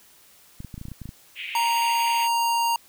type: clicks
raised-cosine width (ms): 5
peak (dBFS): -24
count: 11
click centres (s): 0.604 / 0.647 / 0.742 / 0.779 / 0.814 / 0.854 / 0.884 / 0.917 / 1.017 / 1.056 / 1.091
type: band-pass noise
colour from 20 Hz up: pink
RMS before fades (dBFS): -34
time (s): 1.35-2.29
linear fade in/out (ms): 50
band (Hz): 2200 to 3000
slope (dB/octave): 48
type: tone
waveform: square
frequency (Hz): 932.3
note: A#5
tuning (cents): 0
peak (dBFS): -21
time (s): 1.55-2.76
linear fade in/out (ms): 2
effects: white hiss -54 dBFS RMS until 2.88 s